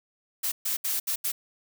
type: noise bursts at uneven times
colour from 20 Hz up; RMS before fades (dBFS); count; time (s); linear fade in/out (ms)
blue; -28; 5; 0.43-0.52 / 0.65-0.77 / 0.84-1 / 1.07-1.16 / 1.24-1.32; 10
effects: none